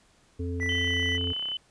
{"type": "harmonic tone", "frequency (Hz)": 87.31, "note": "F2", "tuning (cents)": 0, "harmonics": [1, 3, 5], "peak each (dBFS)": [-30, -35, -37], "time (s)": [0.39, 1.33], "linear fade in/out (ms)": 10}
{"type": "click train", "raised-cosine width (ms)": 0.5, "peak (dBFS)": -30, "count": 31, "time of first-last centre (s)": [0.6, 1.517], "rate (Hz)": 32.7}
{"type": "tone", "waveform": "triangle", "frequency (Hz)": 1975.5, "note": "B6", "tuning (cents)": 0, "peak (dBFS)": -26, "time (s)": [0.6, 1.18], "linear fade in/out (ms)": 20}
{"type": "tone with pitch glide", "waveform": "sine", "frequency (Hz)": [3051, 3023], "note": ["G7", "F#7"], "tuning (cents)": [-48, 36], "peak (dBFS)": -29, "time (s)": [0.69, 1.57], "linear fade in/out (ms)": 2, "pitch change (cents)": -16, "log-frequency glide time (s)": [0.86, 0.93]}
{"effects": ["pink hiss -62 dBFS RMS until 1.7 s", "resampled to 22050 Hz"]}